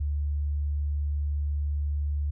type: tone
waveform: sine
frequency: 72.9 Hz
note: D2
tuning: 12 cents flat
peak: -25 dBFS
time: 0-2.31 s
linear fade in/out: 10 ms
effects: none